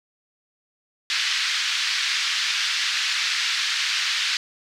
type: band-pass noise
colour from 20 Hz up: white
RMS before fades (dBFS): -24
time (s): 1.1-4.37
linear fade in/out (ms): 0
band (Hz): 1500 to 4900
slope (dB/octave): 24
effects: none